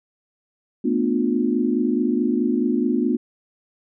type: chord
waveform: sine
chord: B half-diminished seventh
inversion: third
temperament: just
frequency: 222.2 / 246.9 / 296.3 / 355.6 Hz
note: A3 / B3 / D4 / F4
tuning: +17 / 0 / +15 / +31 cents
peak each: -24 / -21 / -24 / -25 dBFS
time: 0.84-3.17 s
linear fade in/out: 10 ms
effects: none